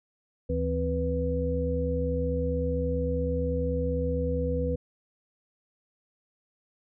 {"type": "tone cluster", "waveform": "sine", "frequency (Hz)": [74.9, 164.1, 259.8, 491.8], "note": ["D2", "E3", "C4", "B4"], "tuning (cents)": [35, -8, -12, -7], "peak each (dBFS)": [-29, -33, -34, -29], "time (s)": [0.49, 4.76], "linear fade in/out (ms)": 10, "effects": []}